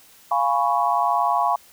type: chord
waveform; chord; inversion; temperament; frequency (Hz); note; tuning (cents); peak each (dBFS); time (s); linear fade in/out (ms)
sine; C# dominant seventh; first; equal; 698.5 / 830.6 / 987.8 / 1108.7; E#5 / G#5 / B5 / C#6; 0 / 0 / 0 / 0; -23; 0.31-1.56; 5
effects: white hiss -51 dBFS RMS until 1.72 s